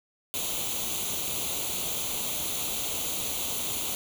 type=noise with comb filter; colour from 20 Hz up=white; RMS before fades=-31 dBFS; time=0.34-3.95 s; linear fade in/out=0 ms; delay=0.29 ms; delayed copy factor=+0.75; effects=none